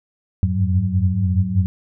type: tone cluster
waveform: sine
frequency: 87.9 / 91.2 / 97.3 / 102.5 / 185.6 Hz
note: F2 / F#2 / G2 / G#2 / F#3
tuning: +12 / -24 / -12 / -22 / +6 cents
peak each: -22 dBFS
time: 0.43-1.66 s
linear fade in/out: 0 ms
effects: none